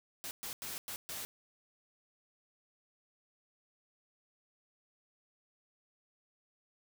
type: noise bursts at uneven times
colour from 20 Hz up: white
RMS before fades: -42 dBFS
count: 5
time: 0.24-0.31 / 0.43-0.53 / 0.62-0.78 / 0.88-0.96 / 1.09-1.25 s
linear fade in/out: 0 ms
effects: none